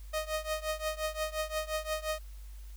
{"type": "tone with tremolo", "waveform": "sawtooth", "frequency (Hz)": 622.3, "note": "D#5", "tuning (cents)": 0, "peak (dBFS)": -25, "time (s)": [0.13, 2.19], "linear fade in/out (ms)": 10, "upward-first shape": "triangle", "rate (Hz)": 5.7, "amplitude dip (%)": 95, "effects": ["added 50 Hz sine -43 dBFS peak until 2.76 s", "white hiss -61 dBFS RMS until 2.76 s"]}